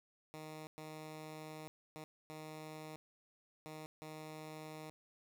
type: tone bursts at uneven times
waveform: 10% pulse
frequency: 155.56 Hz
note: D#3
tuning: in tune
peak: -39 dBFS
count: 6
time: 0.34-0.67 / 0.78-1.68 / 1.96-2.04 / 2.3-2.96 / 3.66-3.86 / 4.02-4.9 s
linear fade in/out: 0 ms
effects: none